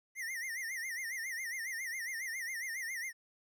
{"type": "tone with vibrato", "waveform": "square", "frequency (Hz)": 1958, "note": "B6", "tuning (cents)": -15, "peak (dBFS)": -38, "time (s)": [0.15, 3.13], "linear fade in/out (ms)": 50, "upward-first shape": "sine", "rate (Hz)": 7.3, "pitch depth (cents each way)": 150, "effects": ["13-bit"]}